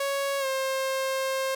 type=tone with pitch glide; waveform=sawtooth; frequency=555 to 531.5 Hz; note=C#5 to C5; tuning=+2 to +27 cents; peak=-22 dBFS; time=0-1.55 s; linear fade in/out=5 ms; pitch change=-75 cents; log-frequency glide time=0.39-0.46 s; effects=none